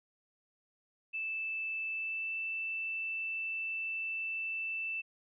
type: tone with pitch glide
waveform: sine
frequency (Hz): 2637 to 2654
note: E7 to E7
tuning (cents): 0 to +11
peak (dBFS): -34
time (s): 1.13-5.02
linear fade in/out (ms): 20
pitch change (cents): +11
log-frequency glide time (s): 1.91-2.34
effects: none